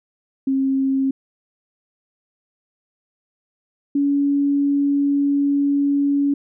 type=tone pair in turn; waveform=sine; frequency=268.6 / 282.9 Hz; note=C4 / C#4; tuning=+46 / +35 cents; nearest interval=minor second; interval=89 cents; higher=second; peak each=-16 / -15 dBFS; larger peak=second; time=0.47-1.11 / 3.95-6.34 s; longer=second; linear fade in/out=5 ms; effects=none